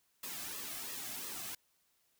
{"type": "noise with flanger", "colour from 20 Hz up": "white", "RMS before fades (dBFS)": -43, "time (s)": [0.23, 1.55], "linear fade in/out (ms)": 5, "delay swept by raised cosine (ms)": [1.3, 2.16], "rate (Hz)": 2.9, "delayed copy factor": -0.7, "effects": ["white hiss -75 dBFS RMS until 2.19 s"]}